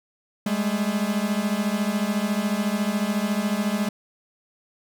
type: beating tone pair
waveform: 45% pulse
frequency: 200.7 / 214.7 Hz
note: G3 / A3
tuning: +41 / -42 cents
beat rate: 14 Hz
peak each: -25 dBFS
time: 0.46-3.89 s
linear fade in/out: 5 ms
effects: none